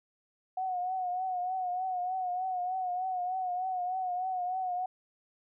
sine tone with vibrato, 735 Hz, F#5, 12 cents flat, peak -30 dBFS, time 0.57-4.86 s, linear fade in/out 5 ms, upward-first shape triangle, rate 3.3 Hz, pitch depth 61 cents each way, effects none

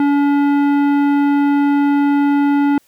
sine tone with tanh clipping, 285.1 Hz, C#4, 49 cents sharp, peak -13 dBFS, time 0-2.78 s, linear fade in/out 2 ms, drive 14 dB, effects white hiss -56 dBFS RMS until 2.87 s

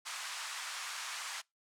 pink band-pass noise, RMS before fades -42 dBFS, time 0.05-1.42 s, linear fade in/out 20 ms, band 1000 to 9200 Hz, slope 24 dB/octave, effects noise-tail reverb RT60 0.2 s tail -25 dB re dry

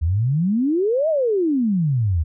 sine exponential two-way sweep, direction up then down, 74.8 to 659.3 to 74.8 Hz, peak -16 dBFS, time 0.01-2.24 s, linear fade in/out 20 ms, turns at 1.09 s, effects none

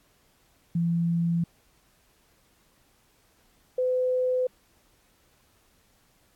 sine tone pair in turn, 169.2 / 507 Hz, E3 / B4, +45 / +45 cents, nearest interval octave + perfect fifth, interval 1900 cents, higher second, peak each -22 dBFS, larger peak neither, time 0.75-1.44 / 3.78-4.47 s, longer neither, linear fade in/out 5 ms, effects pink hiss -64 dBFS RMS until 6.35 s + AAC 64 kbps

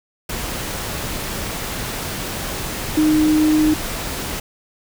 sine tone in noise, 308 Hz, D#4, 17 cents flat, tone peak -12 dBFS, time 2.97-3.74 s, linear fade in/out 5 ms, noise pink, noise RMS -26 dBFS, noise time 0.29-4.4 s, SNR +11 dB, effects none

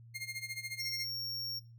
sawtooth tone with tremolo, 2124 Hz, C7, 25 cents sharp, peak -33 dBFS, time 0.14-1.06 s, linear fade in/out 20 ms, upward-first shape sine, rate 14 Hz, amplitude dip 85%
square tone, 5520 Hz, F8, 21 cents flat, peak -37 dBFS, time 0.79-1.6 s, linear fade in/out 20 ms
effects noise-tail reverb RT60 0.3 s tail -21 dB re dry + added 116 Hz sine -52 dBFS peak until 1.78 s

